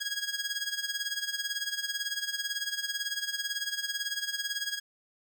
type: tone with tremolo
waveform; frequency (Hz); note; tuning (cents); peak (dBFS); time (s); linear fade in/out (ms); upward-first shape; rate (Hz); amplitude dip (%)
15% pulse; 1648; G#6; -14; -22; 0-4.8; 20; sine; 18; 75
effects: none